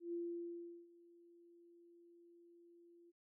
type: tone with ADSR envelope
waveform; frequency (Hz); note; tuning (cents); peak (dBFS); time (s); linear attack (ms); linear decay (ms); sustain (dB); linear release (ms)
sine; 343.2; F4; -30; -39; 0-3.12; 130; 740; -23; 27
effects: none